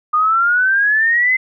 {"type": "exponential sweep", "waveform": "sine", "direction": "up", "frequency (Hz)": [1216, 2071], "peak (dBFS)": -11, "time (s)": [0.13, 1.37], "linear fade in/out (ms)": 10, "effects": []}